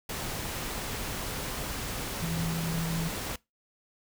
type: tone in noise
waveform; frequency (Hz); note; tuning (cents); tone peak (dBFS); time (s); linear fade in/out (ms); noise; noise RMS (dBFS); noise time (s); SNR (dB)
sine; 164.81; E3; 0; -30; 2.22-3.09; 5; pink; -35; 0.09-3.36; +2
effects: noise-tail reverb RT60 0.2 s tail -22 dB re dry